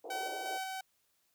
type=band-pass noise; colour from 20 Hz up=white; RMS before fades=-45 dBFS; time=0.04-0.58 s; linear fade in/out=5 ms; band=340 to 780 Hz; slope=48 dB/octave
type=tone with tremolo; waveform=sawtooth; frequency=761 Hz; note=F#5; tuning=48 cents sharp; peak=-32 dBFS; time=0.1-0.81 s; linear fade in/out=5 ms; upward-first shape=square; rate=2.8 Hz; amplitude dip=25%
effects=white hiss -75 dBFS RMS until 1.34 s